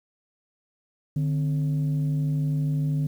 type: tone pair together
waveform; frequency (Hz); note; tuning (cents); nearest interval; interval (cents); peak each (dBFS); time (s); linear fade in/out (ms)
sine; 149.1 / 261.6; D3 / C4; +27 / 0; minor seventh; 973; -21 / -31; 1.16-3.07; 5
effects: tanh soft clip ceiling -18 dBFS + 9-bit